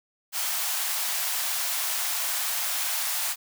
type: high-pass noise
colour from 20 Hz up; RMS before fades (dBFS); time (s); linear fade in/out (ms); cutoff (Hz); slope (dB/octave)
white; -28; 0.32-3.36; 50; 630; 48
effects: none